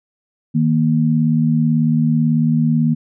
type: tone pair together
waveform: sine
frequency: 156.84 / 235 Hz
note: D#3 / A#3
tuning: +14 / +14 cents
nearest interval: perfect fifth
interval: 700 cents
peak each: -15 dBFS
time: 0.54-2.95 s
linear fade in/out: 20 ms
effects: none